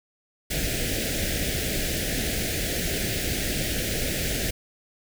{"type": "band-stop noise", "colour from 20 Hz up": "pink", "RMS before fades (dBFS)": -27, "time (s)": [0.5, 4.51], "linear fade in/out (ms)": 10, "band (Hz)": [680, 1600], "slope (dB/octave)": 48, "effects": []}